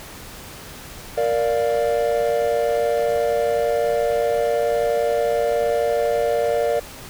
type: chord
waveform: triangle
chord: Bb major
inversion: none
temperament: equal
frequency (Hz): 466.2 / 587.3 / 698.5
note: Bb4 / D5 / F5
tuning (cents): 0 / 0 / 0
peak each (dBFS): -19 / -19 / -23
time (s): 1.17-6.8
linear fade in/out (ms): 10
effects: pink hiss -38 dBFS RMS until 7.09 s